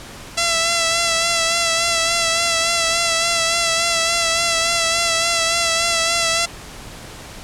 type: tone with vibrato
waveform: 5% pulse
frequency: 670 Hz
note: E5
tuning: 28 cents sharp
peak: -4 dBFS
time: 0.37-6.46 s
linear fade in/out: 10 ms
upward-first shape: sine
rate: 3.5 Hz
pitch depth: 32 cents each way
effects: pink hiss -36 dBFS RMS until 7.43 s + low-pass 10000 Hz 12 dB/octave